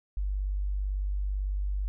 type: tone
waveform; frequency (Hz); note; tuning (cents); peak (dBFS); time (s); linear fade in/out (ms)
sine; 49; G1; 0; -27; 0.17-1.88; 0
effects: none